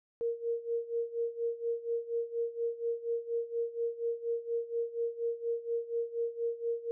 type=tone with tremolo; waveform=sine; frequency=466.2 Hz; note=A#4; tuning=in tune; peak=-28 dBFS; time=0.21-6.91 s; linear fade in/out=0 ms; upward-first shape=sine; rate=4.2 Hz; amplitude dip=85%; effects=none